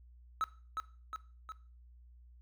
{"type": "tone with echo", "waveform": "triangle", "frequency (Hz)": 1295, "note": "E6", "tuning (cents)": -31, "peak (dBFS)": -28, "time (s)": [0.41, 0.44], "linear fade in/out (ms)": 0, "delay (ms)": 360, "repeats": 3, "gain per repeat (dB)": -4, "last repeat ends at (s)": 1.52, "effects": ["noise-tail reverb RT60 0.4 s tail -17 dB re dry", "added 60 Hz sine -55 dBFS peak until 2.41 s"]}